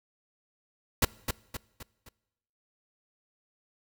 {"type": "noise with echo", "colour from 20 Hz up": "pink", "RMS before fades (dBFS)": -22, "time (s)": [1.02, 1.05], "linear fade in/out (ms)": 5, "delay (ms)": 260, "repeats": 4, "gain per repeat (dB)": -7, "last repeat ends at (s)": 2.09, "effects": ["noise-tail reverb RT60 1.0 s tail -23 dB re dry"]}